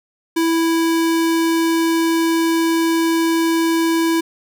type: tone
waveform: square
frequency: 329.6 Hz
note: E4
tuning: in tune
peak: -15 dBFS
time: 0.36-4.21 s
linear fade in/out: 10 ms
effects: none